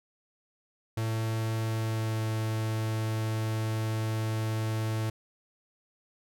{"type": "tone with pitch glide", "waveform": "45% pulse", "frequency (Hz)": [111.7, 110.42], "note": ["A2", "A2"], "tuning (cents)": [27, 7], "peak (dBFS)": -28, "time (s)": [0.97, 5.1], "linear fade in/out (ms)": 5, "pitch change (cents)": -20, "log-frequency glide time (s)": [1.54, 2.26], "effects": []}